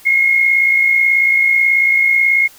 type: tone with amplitude modulation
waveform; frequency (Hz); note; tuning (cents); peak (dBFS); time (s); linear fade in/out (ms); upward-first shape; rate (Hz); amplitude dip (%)
sine; 2155; C#7; -49; -7; 0.05-2.48; 20; sine; 58.3; 50
effects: white hiss -43 dBFS RMS until 2.58 s